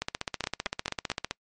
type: two click trains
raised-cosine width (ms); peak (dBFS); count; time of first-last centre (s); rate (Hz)
0.2; -11 / -12; 4 / 21; 0.44-1.101 / 0.02-1.31; 4.54 / 15.5
effects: noise-tail reverb RT60 0.1 s tail -25 dB re dry + MP3 48 kbps